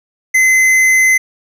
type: tone with hard clipping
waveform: sine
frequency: 2049 Hz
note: C7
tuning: 37 cents flat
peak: -9 dBFS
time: 0.34-1.18 s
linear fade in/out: 10 ms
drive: 11 dB
effects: none